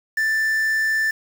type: tone with quantisation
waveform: triangle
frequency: 1768 Hz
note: A6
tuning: 8 cents sharp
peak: -16 dBFS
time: 0.17-1.11 s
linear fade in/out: 5 ms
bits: 6
effects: none